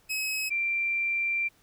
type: tone pair in turn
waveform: sawtooth / sine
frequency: 2558 / 2360 Hz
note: D#7 / D7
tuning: +47 / +8 cents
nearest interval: minor second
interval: 139 cents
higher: first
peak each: -25 dBFS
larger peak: neither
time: 0.09-0.5 / 0.5-1.49 s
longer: second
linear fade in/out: 20 ms
effects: pink hiss -63 dBFS RMS until 1.62 s